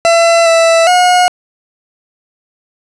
40% pulse tone with pitch steps, 672 / 661 / 722 Hz, E5 / E5 / F#5, +33 / +5 / -43 cents, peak -5 dBFS, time 0.05-1.28 s, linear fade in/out 0 ms, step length 410 ms, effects resampled to 22050 Hz + 7-bit

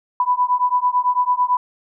sine beating tone pair, 987.8 / 996.8 Hz, B5 / B5, 0 / +16 cents, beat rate 9 Hz, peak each -18 dBFS, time 0.2-1.57 s, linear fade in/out 2 ms, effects none

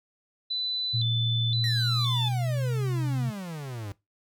sine tone with vibrato, 3749 Hz, A#7, 9 cents sharp, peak -27 dBFS, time 0.5-2.29 s, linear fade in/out 10 ms, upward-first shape square, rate 0.97 Hz, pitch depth 110 cents each way
sine tone with pitch glide, 115.7 to 129.12 Hz, A#2 to C3, -13 to -23 cents, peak -25 dBFS, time 0.93-3.31 s, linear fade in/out 20 ms, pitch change +190 cents, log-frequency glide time 1.61-2.86 s
45% pulse exponential sweep, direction down, 1935 to 96.7 Hz, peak -34 dBFS, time 1.64-3.92 s, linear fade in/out 0 ms
effects noise-tail reverb RT60 0.2 s tail -20 dB re dry

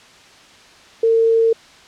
sine tone, 453.9 Hz, A#4, 46 cents flat, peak -11 dBFS, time 1.03-1.53 s, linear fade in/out 5 ms, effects white hiss -45 dBFS RMS until 1.87 s + low-pass 5000 Hz 12 dB/octave

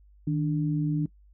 sine tone pair together, 155.56 / 293.4 Hz, D#3 / D4, 0 / -2 cents, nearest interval major seventh, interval 1098 cents, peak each -25 / -28 dBFS, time 0.27-1.06 s, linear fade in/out 5 ms, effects noise-tail reverb RT60 0.1 s tail -20 dB re dry + added 50 Hz sine -53 dBFS peak until 1.33 s

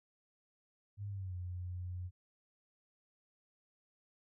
sine tone with pitch glide, 101.5 to 89.91 Hz, G#2 to F#2, -39 to -49 cents, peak -39 dBFS, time 0.97-2.11 s, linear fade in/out 50 ms, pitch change -210 cents, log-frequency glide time 1.09-1.35 s, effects none

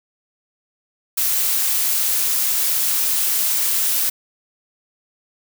blue noise, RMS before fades -19 dBFS, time 1.17-4.1 s, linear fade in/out 10 ms, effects none

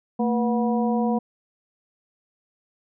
harmonic tone with a mistuned harmonic, 242.5 Hz, B3, 31 cents flat, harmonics 1 / 2 / 3 / 4, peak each -21 / -27 / -28 / -32 dBFS, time 0.19-1.19 s, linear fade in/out 10 ms, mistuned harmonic 1, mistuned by -120 cents, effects none

